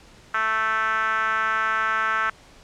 5% pulse tone with band-pass filter, 220 Hz, A3, in tune, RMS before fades -23 dBFS, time 0.34-2.3 s, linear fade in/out 5 ms, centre 1400 Hz, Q 4.4, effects pink hiss -50 dBFS RMS until 2.63 s + low-pass 7000 Hz 12 dB/octave

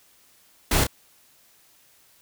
pink noise with echo, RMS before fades -21 dBFS, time 0.71-0.84 s, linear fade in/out 5 ms, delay 30 ms, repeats 1, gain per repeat -6 dB, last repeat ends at 0.87 s, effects white hiss -58 dBFS RMS until 2.21 s

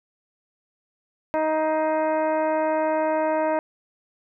harmonic tone with a mistuned harmonic, 313.1 Hz, D#4, 11 cents sharp, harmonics 1 / 2 / 3 / 4 / 5 / 6 / 7 / 8, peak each -28 / -22 / -26 / -38 / -36 / -41 / -42 / -45 dBFS, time 1.34-3.59 s, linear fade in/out 0 ms, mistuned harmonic 7, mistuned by -65 cents, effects none

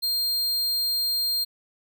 45% pulse tone, 4200 Hz, C8, 6 cents sharp, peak -22 dBFS, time 0.02-1.45 s, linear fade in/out 20 ms, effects none

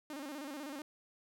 sawtooth tone with vibrato, 286.8 Hz, D4, 41 cents flat, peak -38 dBFS, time 0.1-0.82 s, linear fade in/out 2 ms, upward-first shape square, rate 16 Hz, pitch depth 100 cents each way, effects none

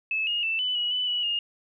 sine tone with pitch steps, 2605 / 2858 / 2659 / 2997 / 2916 / 2992 / 2940 / 2840 Hz, E7 / F7 / E7 / F#7 / F#7 / F#7 / F#7 / F7, -21 / +39 / +14 / +22 / -26 / +19 / -12 / +28 cents, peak -24 dBFS, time 0.11-1.39 s, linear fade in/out 2 ms, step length 160 ms, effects none

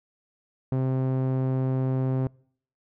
sawtooth tone with low-pass filter, 130.81 Hz, C3, in tune, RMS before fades -25 dBFS, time 0.72-2.27 s, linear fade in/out 2 ms, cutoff 680 Hz, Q 0.52, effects noise-tail reverb RT60 0.6 s tail -26 dB re dry

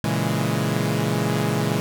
sawtooth chord, A# half-diminished seventh, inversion none, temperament equal, 116.54 / 138.59 / 164.81 / 207.7 Hz, A#2 / C#3 / E3 / G#3, 0 / 0 / 0 / 0 cents, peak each -22 dBFS, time 0.04-1.8 s, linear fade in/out 0 ms, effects none

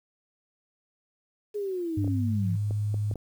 sine linear sweep, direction down, 422.8 to 156.7 Hz, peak -28 dBFS, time 1.54-2.57 s, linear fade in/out 20 ms
sine tone with pitch glide, 100.9 to 104.4 Hz, G#2 to G#2, -49 to +10 cents, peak -25 dBFS, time 1.97-3.14 s, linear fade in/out 5 ms, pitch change +59 cents, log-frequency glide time 2.08-2.73 s
clicks, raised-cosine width 2 ms, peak -24 dBFS, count 6, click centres 2.045 / 2.077 / 2.709 / 2.943 / 3.113 / 3.157 s
effects 9-bit

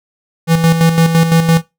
square tone with tremolo, 164.81 Hz, E3, in tune, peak -7 dBFS, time 0.47-1.62 s, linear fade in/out 50 ms, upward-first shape square, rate 5.9 Hz, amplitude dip 55%, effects noise-tail reverb RT60 0.2 s tail -19 dB re dry

